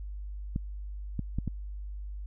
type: clicks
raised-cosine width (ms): 5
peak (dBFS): -18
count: 4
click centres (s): 0.561 / 1.193 / 1.386 / 1.477
effects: added 50 Hz sine -36 dBFS peak until 2.26 s